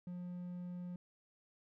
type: tone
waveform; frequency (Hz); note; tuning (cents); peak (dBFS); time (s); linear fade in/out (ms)
triangle; 177.9; F3; +32; -40; 0.07-0.96; 2
effects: none